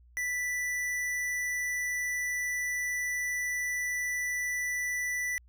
sine tone with tanh clipping, 1975.5 Hz, B6, in tune, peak -31 dBFS, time 0.17-5.38 s, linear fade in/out 0 ms, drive 18 dB, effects added 60 Hz sine -55 dBFS peak until 5.48 s

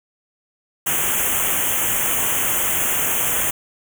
white band-stop noise, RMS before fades -20 dBFS, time 0.86-3.51 s, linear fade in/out 10 ms, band 3300 to 6200 Hz, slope 96 dB/octave, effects none

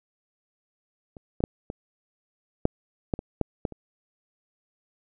clicks, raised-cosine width 2 ms, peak -29 / -18 / -8 / -20 / -6 / -11 / -20 / -9 / -13 / -26 dBFS, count 10, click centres 1.168 / 1.405 / 1.439 / 1.701 / 2.654 / 3.138 / 3.191 / 3.413 / 3.652 / 3.723 s, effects none

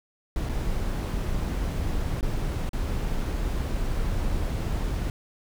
brown noise with dropouts, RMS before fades -27 dBFS, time 0.36-5.1 s, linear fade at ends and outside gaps 1 ms, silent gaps 0.49-0.494 / 2.21-2.228 / 2.692-2.732 s, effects none

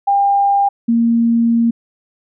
sine tone pair in turn, 800 / 232.1 Hz, G5 / A#3, +35 / -7 cents, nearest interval octave + major sixth, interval 2142 cents, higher first, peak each -10 dBFS, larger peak neither, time 0.07-0.69 / 0.88-1.71 s, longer second, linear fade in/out 10 ms, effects none

